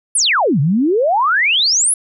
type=exponential two-way sweep; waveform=sine; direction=down then up; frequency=11000 to 131 to 11000 Hz; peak=-11 dBFS; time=0.15-1.94 s; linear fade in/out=5 ms; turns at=0.6 s; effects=none